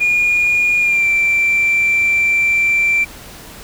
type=tone with pitch glide; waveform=sine; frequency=2431 to 2348 Hz; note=D#7 to D7; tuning=-41 to -1 cents; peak=-10 dBFS; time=0-3.05 s; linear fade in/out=20 ms; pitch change=-60 cents; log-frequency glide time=0.8-1.06 s; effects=tanh soft clip ceiling -8 dBFS + pink hiss -36 dBFS RMS until 3.63 s